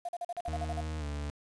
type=tone bursts; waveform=sine; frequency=698.5 Hz; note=F5; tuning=in tune; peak=-33 dBFS; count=10; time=0.05-0.808 s; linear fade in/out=5 ms; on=38 ms; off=42 ms
type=clicks; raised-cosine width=0.3 ms; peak=-33 dBFS; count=7; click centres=0.367 / 0.402 / 0.461 / 0.528 / 0.558 / 0.603 / 0.654 s
type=tone with pitch glide; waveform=40% pulse; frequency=78 to 73.2 Hz; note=D#2 to D2; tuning=+5 to -5 cents; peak=-33 dBFS; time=0.48-1.3 s; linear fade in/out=0 ms; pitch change=-110 cents; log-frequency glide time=0.99-1.04 s
effects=resampled to 22050 Hz + 9-bit